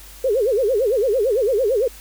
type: tone with vibrato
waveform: sine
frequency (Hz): 465.5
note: A#4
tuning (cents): -2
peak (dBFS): -15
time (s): 0.24-1.88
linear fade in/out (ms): 5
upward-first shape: sine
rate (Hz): 8.9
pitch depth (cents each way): 270
effects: added 50 Hz sine -42 dBFS peak until 2 s + white hiss -43 dBFS RMS until 2 s